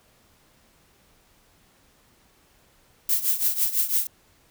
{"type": "noise with tremolo", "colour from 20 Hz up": "violet", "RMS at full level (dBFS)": -20, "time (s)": [3.09, 4.07], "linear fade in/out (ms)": 2, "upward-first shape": "triangle", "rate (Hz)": 6, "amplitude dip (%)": 85, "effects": ["pink hiss -60 dBFS RMS until 4.5 s"]}